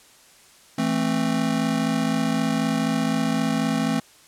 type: chord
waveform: square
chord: A minor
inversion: second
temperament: just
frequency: 165 / 220 / 264 Hz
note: E3 / A3 / C4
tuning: +2 / 0 / +16 cents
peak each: -28 / -25 / -25 dBFS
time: 0.78-4 s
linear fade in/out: 5 ms
effects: white hiss -52 dBFS RMS until 4.27 s + low-pass 10000 Hz 12 dB/octave

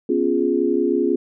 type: chord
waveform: sine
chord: C# dominant seventh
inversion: third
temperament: equal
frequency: 246.9 / 277.2 / 349.2 / 415.3 Hz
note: B3 / C#4 / E#4 / G#4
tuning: 0 / 0 / 0 / 0 cents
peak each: -24 / -22 / -20 / -22 dBFS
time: 0.09-1.16 s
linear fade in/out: 5 ms
effects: none

